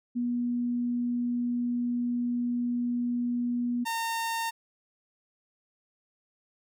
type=tone pair in turn; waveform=sine / sawtooth; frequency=242 / 913.7 Hz; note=B3 / A#5; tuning=-35 / -35 cents; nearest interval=octave + major seventh; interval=2300 cents; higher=second; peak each=-26 / -25 dBFS; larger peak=second; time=0.15-3.85 / 3.85-4.51 s; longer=first; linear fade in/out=20 ms; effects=none